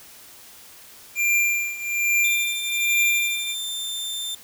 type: tone with tremolo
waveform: square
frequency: 2380 Hz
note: D7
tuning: 22 cents sharp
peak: -17 dBFS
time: 1.15-3.55 s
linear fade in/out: 50 ms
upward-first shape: triangle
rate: 1.2 Hz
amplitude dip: 85%
type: tone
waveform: sawtooth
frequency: 3576 Hz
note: A7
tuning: 27 cents sharp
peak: -24 dBFS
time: 2.24-4.35 s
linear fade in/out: 5 ms
effects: white hiss -46 dBFS RMS until 4.43 s